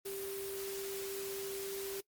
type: tone in noise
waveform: sine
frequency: 392 Hz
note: G4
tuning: in tune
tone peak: -40 dBFS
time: 0.05-2.01 s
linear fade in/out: 10 ms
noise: white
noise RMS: -45 dBFS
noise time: 0.05-2.01 s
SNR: +2 dB
effects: noise-tail reverb RT60 0.1 s tail -20 dB re dry + Opus 32 kbps